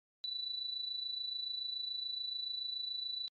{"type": "tone with amplitude modulation", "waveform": "sine", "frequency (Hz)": 3965, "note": "B7", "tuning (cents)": 6, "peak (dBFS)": -34, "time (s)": [0.24, 3.28], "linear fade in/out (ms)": 0, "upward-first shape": "sine", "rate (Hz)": 27, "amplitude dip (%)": 65, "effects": ["MP3 32 kbps"]}